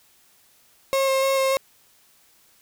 35% pulse tone with vibrato, 537 Hz, C5, 45 cents sharp, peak -17 dBFS, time 0.93-1.57 s, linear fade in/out 0 ms, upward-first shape square, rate 3.4 Hz, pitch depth 11 cents each way, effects white hiss -58 dBFS RMS until 2.61 s

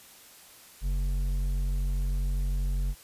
sine tone with hard clipping, 46.25 Hz, F#1, in tune, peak -27 dBFS, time 0.81-2.95 s, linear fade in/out 50 ms, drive 7 dB, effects white hiss -52 dBFS RMS until 3.03 s + resampled to 32000 Hz

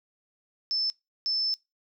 sine tone bursts at uneven times, 5274 Hz, E8, in tune, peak -25 dBFS, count 2, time 0.71-0.9 / 1.26-1.54 s, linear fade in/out 0 ms, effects noise-tail reverb RT60 0.2 s tail -21 dB re dry

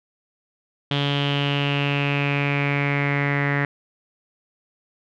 sawtooth tone with low-pass filter sweep, 142.3 Hz, C#3, 46 cents sharp, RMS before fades -22 dBFS, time 0.91-3.65 s, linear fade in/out 2 ms, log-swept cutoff 3300 to 1900 Hz, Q 6.8, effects none

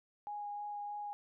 sine tone with vibrato, 825 Hz, G#5, 12 cents flat, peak -39 dBFS, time 0.27-1.13 s, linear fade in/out 0 ms, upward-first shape sine, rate 3.2 Hz, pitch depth 9 cents each way, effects none

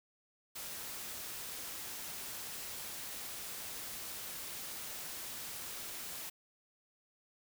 white noise, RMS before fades -44 dBFS, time 0.55-6.3 s, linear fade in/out 10 ms, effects none

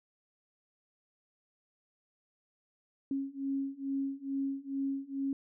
sine beating tone pair, 272.4 / 274.7 Hz, C#4 / C#4, -30 / -16 cents, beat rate 2.3 Hz, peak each -36 / -35 dBFS, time 3.11-5.33 s, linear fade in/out 2 ms, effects none

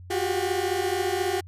30% pulse tone cluster, 357.7 / 372.1 / 396.3 Hz, F4 / F#4 / G4, +41 / +10 / +19 cents, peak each -26 dBFS, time 0.1-1.41 s, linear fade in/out 10 ms, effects added 90 Hz sine -41 dBFS peak until 1.47 s + resampled to 32000 Hz

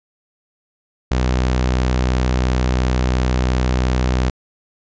sawtooth tone, 62.9 Hz, B1, 32 cents sharp, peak -11 dBFS, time 1.11-4.3 s, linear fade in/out 5 ms, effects resampled to 16000 Hz

